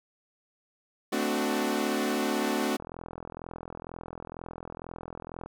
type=chord; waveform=sawtooth; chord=D dominant seventh; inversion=second; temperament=equal with one note detuned; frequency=220 / 257.6 / 293.7 / 370 Hz; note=A3 / C4 / D4 / F#4; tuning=0 / -27 / 0 / 0 cents; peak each=-28 dBFS; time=1.12-2.77 s; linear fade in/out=10 ms
type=click train; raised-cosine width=1 ms; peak=-25 dBFS; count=113; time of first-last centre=2.8-5.46 s; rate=42.1 Hz
effects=none